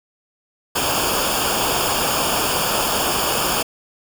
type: noise with comb filter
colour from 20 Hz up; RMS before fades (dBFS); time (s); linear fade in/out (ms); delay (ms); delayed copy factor
pink; -20; 0.75-3.63; 10; 0.5; -0.8
effects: none